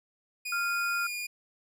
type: tone with pitch glide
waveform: sawtooth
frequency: 2464 to 2431 Hz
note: D#7 to D#7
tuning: -17 to -41 cents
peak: -30 dBFS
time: 0.45-1.27 s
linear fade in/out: 10 ms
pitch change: -24 cents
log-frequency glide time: 1-1.11 s
type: tone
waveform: sine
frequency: 1391 Hz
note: F6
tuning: 7 cents flat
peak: -28 dBFS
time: 0.52-1.07 s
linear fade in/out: 5 ms
effects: none